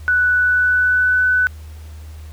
sine tone with pitch glide, 1483 to 1499.4 Hz, F#6 to F#6, +4 to +23 cents, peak -12 dBFS, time 0.08-1.47 s, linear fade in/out 0 ms, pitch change +19 cents, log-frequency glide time 0.36-1.26 s, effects added 77 Hz sine -32 dBFS peak until 2.32 s + pink hiss -48 dBFS RMS until 2.32 s

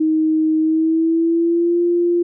sine tone with pitch glide, 314.4 to 346.8 Hz, D#4 to F4, +18 to -12 cents, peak -13 dBFS, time 0-2.23 s, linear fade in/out 10 ms, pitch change +170 cents, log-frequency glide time 0.59-1.81 s, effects none

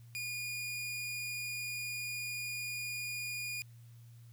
sawtooth tone, 2439 Hz, D#7, 35 cents flat, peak -34 dBFS, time 0.15-3.62 s, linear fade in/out 0 ms, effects added 117 Hz sine -52 dBFS peak until 4.32 s + white hiss -69 dBFS RMS until 4.32 s

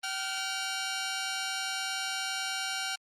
10% pulse tone pair together, 767.4 / 1405 Hz, G5 / F6, -37 / +10 cents, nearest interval minor seventh, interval 1047 cents, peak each -26 dBFS, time 0.03-2.96 s, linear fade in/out 10 ms, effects low-pass 9000 Hz 12 dB/octave + Opus 32 kbps

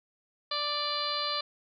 harmonic tone, 587.3 Hz, D5, in tune, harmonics 1 / 2 / 3 / 4 / 5 / 6 / 7 / 8, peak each -39 / -34 / -43 / -43 / -40 / -38 / -34 / -37 dBFS, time 0.51-1.41 s, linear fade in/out 5 ms, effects none

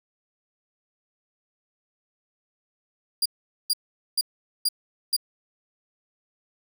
sawtooth tone bursts, 4813 Hz, D8, 42 cents sharp, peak -17 dBFS, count 5, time 3.22-5.165 s, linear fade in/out 5 ms, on 37 ms, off 440 ms, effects none

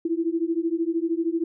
sine beating tone pair, 325.8 / 338.8 Hz, E4 / E4, -20 / +48 cents, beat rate 13 Hz, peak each -25 dBFS, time 0.05-1.44 s, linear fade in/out 5 ms, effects none

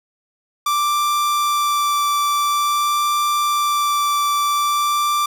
45% pulse tone with vibrato, 1173 Hz, D6, 2 cents flat, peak -16 dBFS, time 0.66-5.26 s, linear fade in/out 5 ms, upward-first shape sine, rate 0.48 Hz, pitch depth 9 cents each way, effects none

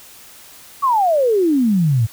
sine exponential sweep, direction down, 1151 to 105.3 Hz, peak -12 dBFS, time 0.82-2.07 s, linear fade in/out 20 ms, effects white hiss -42 dBFS RMS until 2.12 s

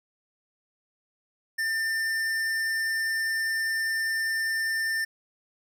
sine tone with tanh clipping, 1795 Hz, A6, 34 cents sharp, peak -27 dBFS, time 1.58-5.05 s, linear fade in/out 10 ms, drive 17 dB, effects none

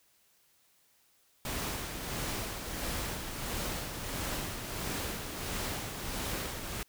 pink noise with tremolo, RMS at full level -35 dBFS, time 1.45-6.83 s, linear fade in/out 2 ms, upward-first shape sine, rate 1.5 Hz, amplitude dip 45%, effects white hiss -68 dBFS RMS until 6.88 s

